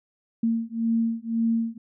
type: beating tone pair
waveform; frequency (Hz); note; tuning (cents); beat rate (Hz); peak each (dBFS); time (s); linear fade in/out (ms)
sine; 227.4 / 229.3; A#3 / A#3; -43 / -28; 1.9; -25; 0.43-1.78; 5
effects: none